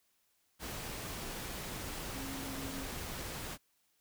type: tone in noise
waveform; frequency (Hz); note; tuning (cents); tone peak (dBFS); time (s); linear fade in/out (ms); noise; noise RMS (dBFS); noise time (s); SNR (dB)
sine; 270; C#4; -45; -43; 2.12-2.88; 50; pink; -42; 0.59-3.58; -4
effects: white hiss -75 dBFS RMS until 4 s